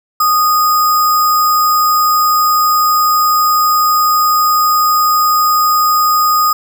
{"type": "tone with sample-and-hold", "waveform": "sine", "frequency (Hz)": 1236, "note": "D#6", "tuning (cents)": -12, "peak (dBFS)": -8, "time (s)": [0.2, 6.53], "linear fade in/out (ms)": 5, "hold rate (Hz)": 6300, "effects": []}